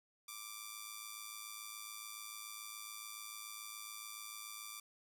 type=tone with amplitude modulation; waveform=5% pulse; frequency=1175 Hz; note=D6; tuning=1 cent sharp; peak=-32 dBFS; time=0.28-4.8 s; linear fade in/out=5 ms; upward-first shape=sine; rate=107 Hz; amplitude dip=55%; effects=none